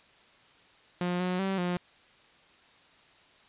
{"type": "tone with pitch steps", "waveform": "sawtooth", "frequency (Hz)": [177.7, 181.7, 192.8, 177.6], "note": ["F3", "F#3", "G3", "F3"], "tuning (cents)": [30, -31, -28, 29], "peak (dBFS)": -24, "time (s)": [1.01, 1.77], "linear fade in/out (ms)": 2, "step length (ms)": 190, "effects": ["white hiss -59 dBFS RMS until 3.48 s", "resampled to 8000 Hz"]}